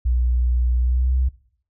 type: tone with pitch glide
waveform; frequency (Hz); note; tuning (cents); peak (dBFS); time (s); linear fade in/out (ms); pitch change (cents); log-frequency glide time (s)
sine; 61 to 64.14; B1 to C2; -21 to -34; -16; 0.05-1.29; 10; +87; 0.79-1.15
effects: noise-tail reverb RT60 0.6 s tail -19 dB re dry